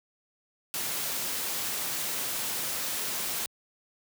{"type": "noise", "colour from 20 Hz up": "white", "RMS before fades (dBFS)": -32, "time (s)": [0.74, 3.46], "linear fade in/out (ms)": 0, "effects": ["high-pass 100 Hz 12 dB/octave"]}